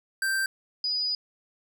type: tone pair in turn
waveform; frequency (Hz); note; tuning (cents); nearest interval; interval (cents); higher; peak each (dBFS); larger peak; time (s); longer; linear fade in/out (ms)
square / sine; 1568 / 4945; G6 / D#8; 0 / -12; octave + minor sixth; 1988; second; -25; neither; 0.22-0.46 / 0.84-1.15; second; 2
effects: none